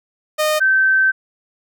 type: tone pair in turn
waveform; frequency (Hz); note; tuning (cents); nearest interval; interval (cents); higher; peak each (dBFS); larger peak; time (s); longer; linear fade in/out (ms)
sawtooth / sine; 614 / 1547.2; D#5 / G6; -23 / -23; octave + major third; 1600; second; -11; neither; 0.38-0.6 / 0.6-1.12; second; 20
effects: none